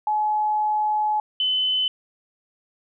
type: tone pair in turn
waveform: sine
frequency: 850 / 3029 Hz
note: G#5 / F#7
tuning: +40 / +40 cents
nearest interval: octave + minor seventh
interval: 2200 cents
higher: second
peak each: -19 dBFS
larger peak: neither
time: 0.07-1.2 / 1.4-1.88 s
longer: first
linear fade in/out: 2 ms
effects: none